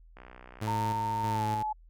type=click train; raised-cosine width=0.5 ms; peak=-33 dBFS; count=34; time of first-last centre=0.17-0.7 s; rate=62.3 Hz
type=tone with tremolo; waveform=sawtooth; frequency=108.1 Hz; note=A2; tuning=30 cents flat; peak=-27 dBFS; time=0.61-1.63 s; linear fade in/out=10 ms; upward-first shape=square; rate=1.6 Hz; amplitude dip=40%
type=tone with pitch glide; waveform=sine; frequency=913 to 856.8 Hz; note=A#5 to A5; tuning=-36 to -46 cents; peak=-29 dBFS; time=0.67-1.73 s; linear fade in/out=10 ms; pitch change=-110 cents; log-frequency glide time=1.3-1.44 s
effects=added 41 Hz sine -52 dBFS peak until 1.89 s